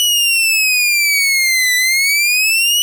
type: exponential two-way sweep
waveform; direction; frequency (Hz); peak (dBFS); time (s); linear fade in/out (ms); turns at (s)
sawtooth; down then up; 2960 to 1975.5 to 2960; -8; 0-2.82; 0; 1.75
effects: 8-bit